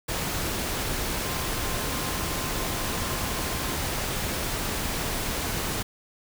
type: tone in noise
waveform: sine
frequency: 1046 Hz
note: C6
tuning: 1 cent flat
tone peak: -40 dBFS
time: 1.24-3.76 s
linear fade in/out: 10 ms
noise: pink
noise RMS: -29 dBFS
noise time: 0.08-5.83 s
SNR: -14 dB
effects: none